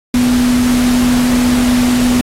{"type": "tone in noise", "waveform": "sine", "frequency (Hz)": 246.5, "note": "B3", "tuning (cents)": -3, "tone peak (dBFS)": -9, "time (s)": [0.14, 2.21], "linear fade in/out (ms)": 2, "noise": "pink", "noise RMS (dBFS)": -20, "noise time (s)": [0.14, 2.21], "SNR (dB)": 8, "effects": ["low-pass 12000 Hz 12 dB/octave", "AAC 48 kbps"]}